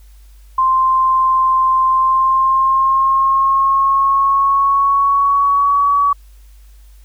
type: tone with pitch glide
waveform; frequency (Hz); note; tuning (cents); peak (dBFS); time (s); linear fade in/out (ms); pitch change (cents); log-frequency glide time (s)
sine; 1046.5 to 1134.6; C6 to C#6; 0 to +40; -10; 0.58-6.13; 5; +140; 1.88-5.96
effects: added 50 Hz sine -39 dBFS peak until 7.04 s + white hiss -55 dBFS RMS until 7.04 s